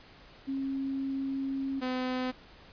sine / sawtooth tone pair in turn, 270.6 / 254.7 Hz, C#4 / C4, -42 / -46 cents, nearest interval minor second, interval 104 cents, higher first, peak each -30 / -26 dBFS, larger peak second, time 0.47-1.81 / 1.81-2.32 s, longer first, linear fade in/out 20 ms, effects pink hiss -54 dBFS RMS until 2.72 s + resampled to 11025 Hz

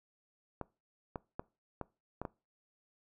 clicks, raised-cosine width 1 ms, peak -24 dBFS, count 6, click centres 0.613 / 1.158 / 1.395 / 1.813 / 2.216 / 2.252 s, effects noise-tail reverb RT60 0.3 s tail -22 dB re dry

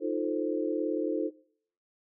sine chord, F dominant seventh, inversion third, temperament equal, 311.1 / 349.2 / 440 / 523.3 Hz, Eb4 / F4 / A4 / C5, 0 / 0 / 0 / 0 cents, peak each -32 / -33 / -33 / -35 dBFS, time 0-1.31 s, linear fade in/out 50 ms, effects noise-tail reverb RT60 0.6 s tail -21 dB re dry

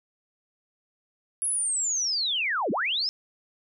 sine linear two-way sweep, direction down then up, 10860 to 170.8 to 5370 Hz, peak -24 dBFS, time 1.42-3.09 s, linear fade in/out 0 ms, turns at 2.71 s, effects none

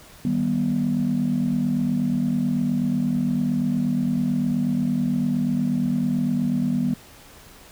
sine chord, Eb augmented, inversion none, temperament just, 155.56 / 194.45 / 243.1 Hz, Eb3 / G3 / B3, 0 / -14 / -27 cents, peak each -26 / -24 / -21 dBFS, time 0.25-6.94 s, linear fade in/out 2 ms, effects tanh soft clip ceiling -13 dBFS + pink hiss -47 dBFS RMS until 7.71 s

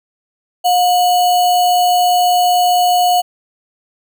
sine tone with sample-and-hold, 717 Hz, F5, 45 cents sharp, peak -9 dBFS, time 0.64-3.22 s, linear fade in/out 20 ms, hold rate 3675 Hz, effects none

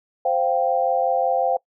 sine chord, C suspended fourth, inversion none, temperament equal, 523.3 / 698.5 / 784 Hz, C5 / F5 / G5, 0 / 0 / 0 cents, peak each -22 dBFS, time 0.25-1.57 s, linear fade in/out 5 ms, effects noise-tail reverb RT60 0.1 s tail -23 dB re dry

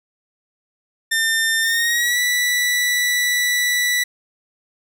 sawtooth tone with pitch glide, 1800 to 1962.9 Hz, A6 to B6, +39 to -11 cents, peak -13 dBFS, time 1.11-4.04 s, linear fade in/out 10 ms, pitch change +150 cents, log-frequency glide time 1.62-2.2 s, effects none

